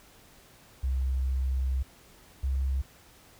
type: tone pair in turn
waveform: sine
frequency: 65.41 / 66.75 Hz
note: C2 / C2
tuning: 0 / +35 cents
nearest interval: unison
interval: 35 cents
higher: second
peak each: -25 dBFS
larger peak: neither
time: 0.83-1.83 / 2.43-2.82 s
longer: first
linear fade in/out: 10 ms
effects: pink hiss -56 dBFS RMS until 3.39 s